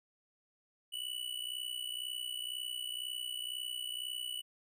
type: tone with amplitude modulation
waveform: square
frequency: 2960 Hz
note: F#7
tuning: in tune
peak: -35 dBFS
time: 0.92-4.42 s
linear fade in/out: 20 ms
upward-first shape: sine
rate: 62 Hz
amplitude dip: 80%
effects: none